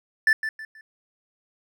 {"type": "tone with echo", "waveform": "triangle", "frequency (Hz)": 1760, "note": "A6", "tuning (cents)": 0, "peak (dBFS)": -13, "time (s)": [0.27, 0.33], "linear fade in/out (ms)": 2, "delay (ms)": 160, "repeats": 3, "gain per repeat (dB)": -10, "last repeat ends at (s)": 0.81, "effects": []}